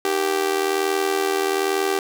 sawtooth tone with amplitude modulation, 390.3 Hz, G4, 8 cents flat, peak -12 dBFS, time 0.05-1.99 s, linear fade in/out 2 ms, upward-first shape sine, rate 81.1 Hz, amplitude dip 75%, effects none

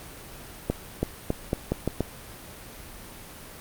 accelerating click train, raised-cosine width 2 ms, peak -10 dBFS, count 7, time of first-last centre 0.7-2.007 s, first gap 330 ms, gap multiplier 0.83, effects pink hiss -43 dBFS RMS until 3.6 s + Opus 32 kbps

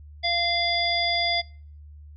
harmonic tone, 691 Hz, F5, 19 cents flat, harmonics 1 / 3 / 5 / 7, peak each -27 / -27 / -27 / -27 dBFS, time 0.23-1.42 s, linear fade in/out 20 ms, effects noise-tail reverb RT60 0.5 s tail -26 dB re dry + added 74 Hz sine -42 dBFS peak until 2.16 s

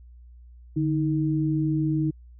sine tone pair together, 148.5 / 314.7 Hz, D3 / D#4, +20 / +20 cents, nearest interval octave + minor second, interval 1300 cents, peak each -24 dBFS, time 0.76-2.11 s, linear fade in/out 10 ms, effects added 60 Hz sine -45 dBFS peak until 2.39 s

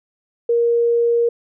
sine tone, 470 Hz, A#4, 14 cents sharp, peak -13 dBFS, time 0.49-1.29 s, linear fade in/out 5 ms, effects none

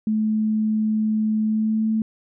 sine tone with pitch glide, 216.4 to 219.8 Hz, A3 to A3, -29 to -2 cents, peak -18 dBFS, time 0.07-2.02 s, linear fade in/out 2 ms, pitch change +27 cents, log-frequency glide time 1.43-1.9 s, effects none

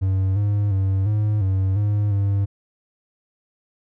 triangle tone with pitch steps, 95.4 / 102.6 / 96.3 / 105.7 / 95.5 / 103.6 / 99.6 Hz, G2 / G#2 / G2 / G#2 / G2 / G#2 / G2, -47 / -21 / -30 / +31 / -45 / -4 / +28 cents, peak -15 dBFS, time 0.01-2.46 s, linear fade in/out 20 ms, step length 350 ms, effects none

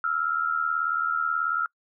sine tone pair together, 1318.5 / 1396.9 Hz, E6 / F6, 0 / 0 cents, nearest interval minor second, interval 100 cents, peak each -26 dBFS, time 0.04-1.66 s, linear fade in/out 2 ms, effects noise-tail reverb RT60 0.1 s tail -26 dB re dry

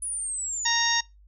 sine exponential sweep, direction down, 9956 to 6790 Hz, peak -28 dBFS, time 0.02-0.67 s, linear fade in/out 5 ms
harmonic tone, 931 Hz, A#5, 2 cents flat, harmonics 1 / 2 / 3 / 4 / 5 / 6 / 7, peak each -29 / -27 / -35 / -27 / -36 / -26 / -32 dBFS, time 0.65-1.01 s, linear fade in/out 10 ms
effects noise-tail reverb RT60 0.2 s tail -23 dB re dry + added 50 Hz sine -51 dBFS peak until 1.27 s

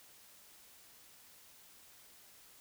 silence, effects white hiss -60 dBFS RMS until 2.6 s

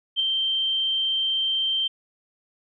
sine tone with ADSR envelope, 3136 Hz, G7, in tune, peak -17 dBFS, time 0.16-1.88 s, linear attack 38 ms, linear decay 6 ms, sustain -4 dB, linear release 11 ms, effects none

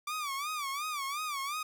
sawtooth tone with vibrato, 1166 Hz, D6, 13 cents flat, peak -30 dBFS, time 0.07-1.63 s, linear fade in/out 5 ms, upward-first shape sine, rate 2.8 Hz, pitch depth 130 cents each way, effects none

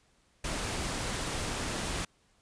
pink noise, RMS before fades -34 dBFS, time 0.44-2.05 s, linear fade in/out 5 ms, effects pink hiss -68 dBFS RMS until 2.41 s + resampled to 22050 Hz

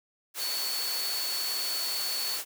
sine tone in noise, 4435 Hz, C#8, in tune, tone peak -31 dBFS, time 0.38-2.4 s, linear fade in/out 50 ms, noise white, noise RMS -34 dBFS, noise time 0.34-2.45 s, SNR 0 dB, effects high-pass 400 Hz 12 dB/octave

